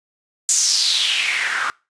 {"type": "noise with band-pass filter sweep", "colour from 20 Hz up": "white", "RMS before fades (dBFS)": -19, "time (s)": [0.49, 1.7], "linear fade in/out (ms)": 0, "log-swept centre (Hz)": [7300, 1300], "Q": 4.5, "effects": ["noise-tail reverb RT60 0.3 s tail -25 dB re dry", "resampled to 22050 Hz"]}